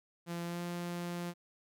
sawtooth tone with pitch glide, 171.3 to 174.09 Hz, F3 to F3, -33 to -5 cents, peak -33 dBFS, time 0.26-1.34 s, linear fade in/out 50 ms, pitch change +28 cents, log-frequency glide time 0.45-0.61 s, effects none

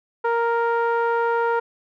sawtooth tone with low-pass filter, 466.2 Hz, A#4, in tune, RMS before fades -21 dBFS, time 0.24-1.6 s, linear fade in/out 10 ms, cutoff 1200 Hz, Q 2.7, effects none

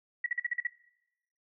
sine tone bursts, 1929 Hz, B6, 41 cents flat, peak -27 dBFS, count 7, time 0.24-0.671 s, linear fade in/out 5 ms, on 23 ms, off 45 ms, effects noise-tail reverb RT60 0.8 s tail -17 dB re dry

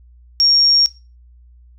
sine tone, 5550 Hz, F8, 12 cents flat, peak -10 dBFS, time 0.4-0.86 s, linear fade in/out 0 ms, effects noise-tail reverb RT60 0.3 s tail -18 dB re dry + added 60 Hz sine -43 dBFS peak until 1.78 s

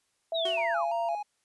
sine tone with pitch glide, 660 to 682.1 Hz, E5 to F5, +2 to -41 cents, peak -28 dBFS, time 0.32-1.15 s, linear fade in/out 2 ms, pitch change +57 cents, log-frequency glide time 0.45-0.78 s
sine linear sweep, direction down, 3951 to 832 Hz, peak -30 dBFS, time 0.34-0.86 s, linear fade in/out 20 ms
sawtooth tone with exponential decay, 370 Hz, F#4, in tune, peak -29 dBFS, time 0.45-0.84 s, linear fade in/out 5 ms, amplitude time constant 84 ms
triangle tone with vibrato, 880 Hz, A5, in tune, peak -30 dBFS, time 0.57-1.23 s, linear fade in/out 10 ms, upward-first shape square, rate 2.9 Hz, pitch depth 100 cents each way
effects white hiss -74 dBFS RMS until 1.44 s + resampled to 24000 Hz

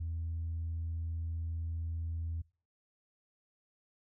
sine tone, 82.41 Hz, E2, in tune, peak -33 dBFS, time 0-2.42 s, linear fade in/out 10 ms, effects noise-tail reverb RT60 0.4 s tail -25 dB re dry + tanh soft clip ceiling -31 dBFS

